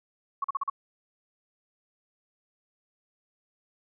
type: tone bursts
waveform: sine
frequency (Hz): 1108.7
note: C#6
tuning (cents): 0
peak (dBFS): -25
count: 5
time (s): 0.42-0.699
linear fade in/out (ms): 5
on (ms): 23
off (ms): 41
effects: none